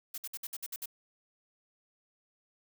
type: noise bursts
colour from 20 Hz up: blue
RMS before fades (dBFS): -39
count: 8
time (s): 0.14-0.858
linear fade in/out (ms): 5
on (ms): 39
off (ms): 58
effects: none